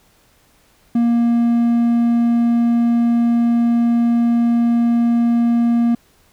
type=tone; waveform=triangle; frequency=235.2 Hz; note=A#3; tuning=16 cents sharp; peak=-10 dBFS; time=0.95-5.95 s; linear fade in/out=5 ms; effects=pink hiss -55 dBFS RMS until 6.32 s